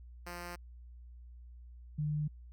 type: tone pair in turn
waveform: 5% pulse / sine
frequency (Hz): 174.9 / 150.53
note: F3 / D3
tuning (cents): +3 / +43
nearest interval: minor third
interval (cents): 260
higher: first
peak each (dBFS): -31 / -31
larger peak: neither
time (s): 0.26-0.56 / 1.98-2.28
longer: neither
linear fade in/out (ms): 10
effects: added 60 Hz sine -49 dBFS peak until 2.52 s